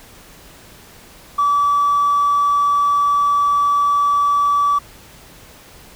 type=tone with hard clipping; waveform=sine; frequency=1151 Hz; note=D6; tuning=35 cents flat; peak=-13 dBFS; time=1.38-4.79 s; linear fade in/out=10 ms; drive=1 dB; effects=pink hiss -43 dBFS RMS until 5.95 s